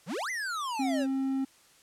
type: exponential two-way sweep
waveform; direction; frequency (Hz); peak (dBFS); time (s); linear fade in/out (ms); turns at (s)
square; up then down; 135.9 to 2088 to 509; -32; 0.06-1.07; 50; 0.3
type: tone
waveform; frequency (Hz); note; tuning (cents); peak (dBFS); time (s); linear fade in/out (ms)
triangle; 267.8; C4; +40; -25; 0.79-1.45; 10
effects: white hiss -60 dBFS RMS until 1.82 s + low-pass 10000 Hz 12 dB/octave